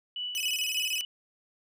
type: tone with tremolo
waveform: sine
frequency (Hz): 2960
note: F#7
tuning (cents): 0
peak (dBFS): -31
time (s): 0.16-1.05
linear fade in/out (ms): 2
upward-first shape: sine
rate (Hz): 3.4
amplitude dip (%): 50
type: tone with vibrato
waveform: sawtooth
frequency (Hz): 2756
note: F7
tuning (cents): -24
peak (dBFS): -26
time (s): 0.35-1.01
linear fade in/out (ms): 0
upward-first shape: square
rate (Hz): 19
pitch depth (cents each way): 130
effects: none